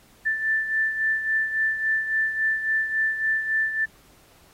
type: beating tone pair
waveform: sine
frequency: 1766 / 1769.6 Hz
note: A6 / A6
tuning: +6 / +9 cents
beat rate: 3.6 Hz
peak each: -22 / -29 dBFS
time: 0.25-3.86 s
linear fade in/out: 20 ms
effects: pink hiss -56 dBFS RMS until 4.53 s + AAC 48 kbps